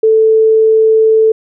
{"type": "tone", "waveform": "sine", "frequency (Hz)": 440.9, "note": "A4", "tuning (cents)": 4, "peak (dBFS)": -5, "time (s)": [0.03, 1.32], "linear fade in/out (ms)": 5, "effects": []}